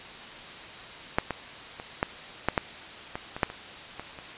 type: clicks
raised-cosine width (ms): 0.5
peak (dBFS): -6 / -14 / -22 / -8 / -7 / -7 / -17 / -20 / -6 / -23 / -21 / -27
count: 12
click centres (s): 1.185 / 1.307 / 1.799 / 2.029 / 2.486 / 2.578 / 3.155 / 3.365 / 3.432 / 3.501 / 3.996 / 4.188
effects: white hiss -42 dBFS RMS until 4.37 s + resampled to 8000 Hz

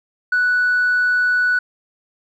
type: tone with tanh clipping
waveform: triangle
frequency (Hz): 1480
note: F#6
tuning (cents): 0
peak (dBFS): -14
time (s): 0.32-1.59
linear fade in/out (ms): 5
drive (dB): 5
effects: none

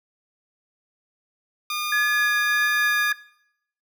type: tone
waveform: 15% pulse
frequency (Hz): 1213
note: D#6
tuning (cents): -44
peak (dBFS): -19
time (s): 1.7-3.12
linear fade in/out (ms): 2
type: tone with vibrato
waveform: sine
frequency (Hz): 1690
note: G#6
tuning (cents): +30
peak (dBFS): -19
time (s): 1.92-3.13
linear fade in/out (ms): 5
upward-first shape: triangle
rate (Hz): 1.6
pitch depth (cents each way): 13
effects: noise-tail reverb RT60 0.7 s tail -19 dB re dry

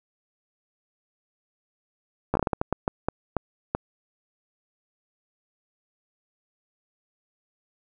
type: slowing click train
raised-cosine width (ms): 1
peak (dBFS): -9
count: 13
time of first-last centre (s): 2.34-3.75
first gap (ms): 13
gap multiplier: 1.36
effects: none

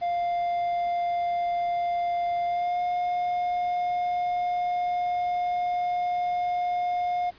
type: tone with pitch glide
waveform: triangle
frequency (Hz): 698.5 to 712.4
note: F5 to F5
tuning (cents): 0 to +34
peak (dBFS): -22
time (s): 0.01-7.31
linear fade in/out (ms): 20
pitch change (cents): +34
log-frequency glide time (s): 2.45-2.81
effects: pink hiss -53 dBFS RMS until 7.38 s + resampled to 11025 Hz

